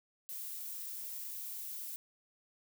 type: noise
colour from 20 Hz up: violet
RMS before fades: -43 dBFS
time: 0.29-1.96 s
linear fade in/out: 0 ms
effects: none